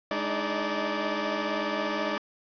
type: tone cluster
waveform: 15% pulse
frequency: 209.1 / 297.9 / 315.7 / 581 Hz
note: G#3 / D4 / D#4 / D5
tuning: +12 / +25 / +25 / -19 cents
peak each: -27 / -29 / -27 / -25 dBFS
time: 0.11-2.18 s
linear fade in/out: 2 ms
effects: resampled to 11025 Hz + 8-bit